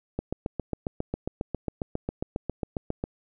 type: click train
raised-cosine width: 2 ms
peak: -15 dBFS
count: 22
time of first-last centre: 0.19-3.039 s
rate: 7.37 Hz
effects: none